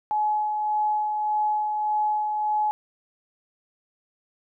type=tone with tremolo; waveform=sine; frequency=848 Hz; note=G#5; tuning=36 cents sharp; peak=-20 dBFS; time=0.11-2.71 s; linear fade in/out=0 ms; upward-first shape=sine; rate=1.7 Hz; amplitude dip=35%; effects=none